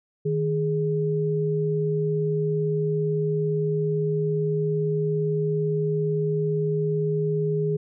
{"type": "tone pair together", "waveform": "sine", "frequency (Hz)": [155.67, 415.3], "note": ["D#3", "G#4"], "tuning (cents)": [1, 0], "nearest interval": "octave + perfect fourth", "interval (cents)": 1699, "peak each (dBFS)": -24, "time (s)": [0.25, 7.77], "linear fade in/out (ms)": 10, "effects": []}